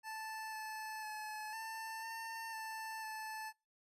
25% pulse tone with pitch steps, 878 / 870 / 858 / 892 / 904 / 885 / 873 Hz, A5 / A5 / A5 / A5 / A5 / A5 / A5, -4 / -20 / -44 / +23 / +47 / +10 / -14 cents, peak -39 dBFS, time 0.03-3.53 s, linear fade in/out 50 ms, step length 500 ms, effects noise-tail reverb RT60 0.3 s tail -26 dB re dry + resampled to 32000 Hz

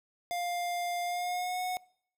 square tone with pitch glide, 702 to 732.2 Hz, F5 to F#5, +9 to -18 cents, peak -32 dBFS, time 0.31-1.77 s, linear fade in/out 0 ms, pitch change +73 cents, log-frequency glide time 1.03-1.61 s, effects noise-tail reverb RT60 0.6 s tail -23 dB re dry

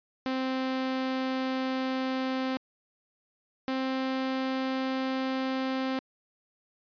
sawtooth tone pair in turn, 261.2 / 262.9 Hz, C4 / C4, -3 / +8 cents, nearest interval unison, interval 11 cents, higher second, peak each -24 dBFS, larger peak neither, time 0.26-2.57 / 3.68-5.99 s, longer neither, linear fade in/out 0 ms, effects resampled to 11025 Hz

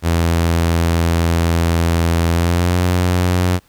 sawtooth tone with pitch glide, 83.9 to 89.92 Hz, E2 to F#2, +31 to -49 cents, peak -9 dBFS, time 0.02-3.6 s, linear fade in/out 50 ms, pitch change +120 cents, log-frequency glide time 2.29-2.85 s, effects pink hiss -54 dBFS RMS until 3.68 s

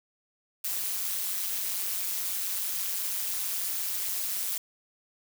blue noise with amplitude modulation, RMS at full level -28 dBFS, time 0.64-4.58 s, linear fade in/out 5 ms, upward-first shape sine, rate 192 Hz, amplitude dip 75%, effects none

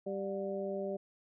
harmonic tone with a mistuned harmonic, 196 Hz, G3, in tune, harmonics 1 / 2 / 3 / 4, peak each -41 / -38 / -38 / -49 dBFS, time 0.06-0.97 s, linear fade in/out 10 ms, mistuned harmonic 4, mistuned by -130 cents, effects none

